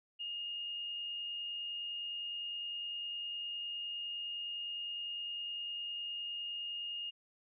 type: tone with amplitude modulation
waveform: sine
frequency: 2843 Hz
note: F7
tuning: 30 cents sharp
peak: -37 dBFS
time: 0.19-7.11 s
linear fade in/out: 20 ms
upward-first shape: sine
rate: 89.8 Hz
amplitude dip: 25%
effects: none